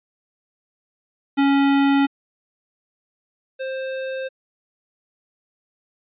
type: tone pair in turn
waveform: square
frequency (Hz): 278 / 526.8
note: C#4 / C5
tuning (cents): +5 / +12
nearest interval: major seventh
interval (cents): 1107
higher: second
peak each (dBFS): -15 / -26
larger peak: first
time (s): 1.37-2.07 / 3.59-4.29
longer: neither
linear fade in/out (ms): 20
effects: resampled to 8000 Hz